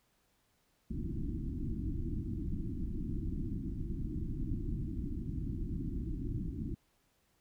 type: low-pass noise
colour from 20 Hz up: pink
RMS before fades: -37 dBFS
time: 0.9-6.75 s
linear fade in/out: 10 ms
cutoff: 340 Hz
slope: 96 dB/octave
effects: pink hiss -74 dBFS RMS until 7.4 s